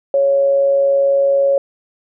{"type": "tone with amplitude modulation", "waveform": "sine", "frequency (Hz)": 554, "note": "C#5", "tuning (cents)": -1, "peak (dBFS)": -9, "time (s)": [0.14, 1.58], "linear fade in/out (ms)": 2, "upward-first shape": "sine", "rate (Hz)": 138, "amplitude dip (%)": 30, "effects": []}